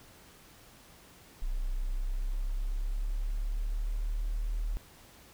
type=linear sweep; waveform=sine; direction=up; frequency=31.32 to 39.04 Hz; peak=-29 dBFS; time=1.42-4.77 s; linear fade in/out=0 ms; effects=pink hiss -56 dBFS RMS until 5.33 s